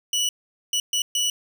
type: tone bursts at uneven times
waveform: 25% pulse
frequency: 2948 Hz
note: F#7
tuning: 7 cents flat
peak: -17 dBFS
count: 4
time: 0.13-0.29 / 0.73-0.8 / 0.93-1.02 / 1.15-1.3 s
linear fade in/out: 2 ms
effects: none